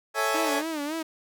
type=chord; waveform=20% pulse; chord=A major seventh; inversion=none; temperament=equal; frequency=440 / 554.4 / 659.3 / 830.6 Hz; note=A4 / C#5 / E5 / G#5; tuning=0 / 0 / 0 / 0 cents; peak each=-25 dBFS; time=0.14-0.63 s; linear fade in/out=50 ms
type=tone with vibrato; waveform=sawtooth; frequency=305.9 Hz; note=D#4; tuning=29 cents flat; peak=-25 dBFS; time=0.34-1.03 s; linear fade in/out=10 ms; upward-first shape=sine; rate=3.6 Hz; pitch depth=120 cents each way
effects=none